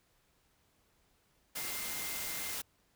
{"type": "tone in noise", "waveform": "sine", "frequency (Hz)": 2093, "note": "C7", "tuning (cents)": 0, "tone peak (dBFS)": -47, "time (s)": [1.56, 2.53], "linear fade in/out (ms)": 10, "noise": "white", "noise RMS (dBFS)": -39, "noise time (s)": [1.55, 2.62], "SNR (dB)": -11, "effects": ["pink hiss -72 dBFS RMS until 2.95 s"]}